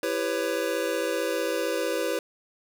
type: chord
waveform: square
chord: C# half-diminished seventh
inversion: first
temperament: just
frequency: 332.6 / 399.1 / 498.9 / 554.4 Hz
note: E4 / G4 / B4 / C#5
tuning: +16 / +31 / +17 / 0 cents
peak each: -33 / -33 / -30 / -32 dBFS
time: 0.03-2.19 s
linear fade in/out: 2 ms
effects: none